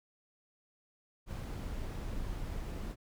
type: noise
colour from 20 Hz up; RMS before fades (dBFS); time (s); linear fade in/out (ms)
brown; -39; 1.26-2.96; 50
effects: none

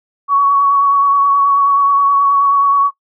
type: tone with vibrato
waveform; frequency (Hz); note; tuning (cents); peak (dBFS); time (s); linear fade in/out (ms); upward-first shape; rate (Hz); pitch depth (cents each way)
sine; 1121; C#6; +19; -8; 0.28-2.91; 50; triangle; 9.4; 23
effects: noise-tail reverb RT60 0.1 s tail -17 dB re dry

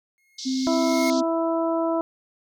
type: tone with exponential growth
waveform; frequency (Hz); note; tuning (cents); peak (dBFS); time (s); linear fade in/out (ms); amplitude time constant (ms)
45% pulse; 2154; C7; +50; -26; 0.18-1.1; 0; 200
type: band-pass noise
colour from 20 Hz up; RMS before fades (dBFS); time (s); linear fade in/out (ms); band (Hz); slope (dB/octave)
white; -35; 0.38-1.21; 10; 3600 to 6100; 48
type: tone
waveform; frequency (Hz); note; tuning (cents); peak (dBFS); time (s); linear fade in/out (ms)
sine; 261.6; C4; 0; -22; 0.45-1.23; 20
type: harmonic tone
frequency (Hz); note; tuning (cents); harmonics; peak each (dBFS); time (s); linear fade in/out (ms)
329.6; E4; 0; 1 / 2 / 3 / 4; -24 / -24 / -30 / -34; 0.67-2.01; 0
effects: none

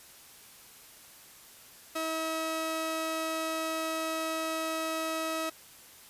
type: tone pair together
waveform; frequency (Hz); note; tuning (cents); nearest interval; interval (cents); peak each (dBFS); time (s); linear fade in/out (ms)
sawtooth; 321.1 / 642.2; E4 / E5; -45 / -45; octave; 1200; -32 / -27; 1.95-5.5; 10
effects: white hiss -53 dBFS RMS until 6.09 s + resampled to 32000 Hz

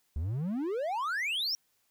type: exponential sweep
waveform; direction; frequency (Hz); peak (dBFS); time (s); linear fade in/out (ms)
triangle; up; 69.3 to 5700; -28; 0.16-1.55; 0
effects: white hiss -73 dBFS RMS until 1.9 s

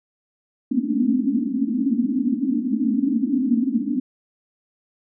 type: band-pass noise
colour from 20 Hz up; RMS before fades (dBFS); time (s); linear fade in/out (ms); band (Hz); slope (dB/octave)
pink; -21; 0.71-4; 2; 220 to 290; 96
effects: none

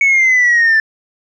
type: exponential sweep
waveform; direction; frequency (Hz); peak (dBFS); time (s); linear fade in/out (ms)
sine; down; 2232 to 1757; -6; 0.01-0.8; 2
effects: tanh soft clip ceiling -6 dBFS

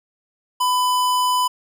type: tone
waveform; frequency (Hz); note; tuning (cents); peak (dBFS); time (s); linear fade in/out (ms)
square; 1000; B5; +21; -17; 0.6-1.48; 10
effects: none

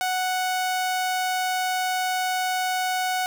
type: tone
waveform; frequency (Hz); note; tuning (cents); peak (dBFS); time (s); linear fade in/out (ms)
sawtooth; 740; F#5; 0; -19; 0.01-3.26; 0
effects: none

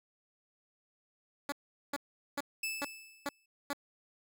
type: tone bursts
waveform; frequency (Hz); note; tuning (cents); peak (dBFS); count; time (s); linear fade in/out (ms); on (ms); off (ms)
10% pulse; 284.5; C#4; +45; -25; 6; 1.49-3.732; 2; 32; 410
type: tone with exponential decay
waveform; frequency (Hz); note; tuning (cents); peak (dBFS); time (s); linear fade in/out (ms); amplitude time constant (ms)
sawtooth; 2625; E7; -8; -29; 2.63-3.46; 5; 180
effects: none

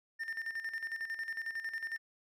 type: tone with tremolo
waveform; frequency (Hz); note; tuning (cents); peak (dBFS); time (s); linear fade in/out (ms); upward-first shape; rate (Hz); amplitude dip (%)
triangle; 1807; A6; +46; -33; 0.19-1.98; 20; square; 11; 65
effects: none

